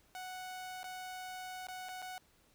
sawtooth tone with dropouts, 740 Hz, F#5, in tune, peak -39 dBFS, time 0.15-2.18 s, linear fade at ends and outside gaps 0 ms, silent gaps 0.831-0.842 / 1.669-1.685 / 1.886-1.891 / 2.019-2.024 s, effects pink hiss -69 dBFS RMS until 2.54 s

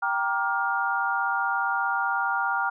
sine chord, G minor seventh, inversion none, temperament just, 784 / 940.8 / 1176 / 1411.2 Hz, G5 / Bb5 / D6 / F6, 0 / +16 / +2 / +18 cents, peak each -29 / -29 / -32 / -26 dBFS, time 0.02-2.7 s, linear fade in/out 10 ms, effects none

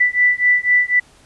sine beating tone pair, 1975.5 / 1979.5 Hz, B6 / B6, 0 / +3 cents, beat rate 4 Hz, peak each -15 dBFS, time 0-1 s, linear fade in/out 10 ms, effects pink hiss -50 dBFS RMS until 1.25 s + resampled to 24000 Hz

